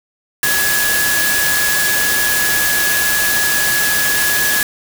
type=tone in noise; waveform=sine; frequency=1683 Hz; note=G#6; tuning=23 cents sharp; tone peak=-16 dBFS; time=0.43-4.63 s; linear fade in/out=2 ms; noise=white; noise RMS=-17 dBFS; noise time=0.43-4.63 s; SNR=-2 dB; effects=none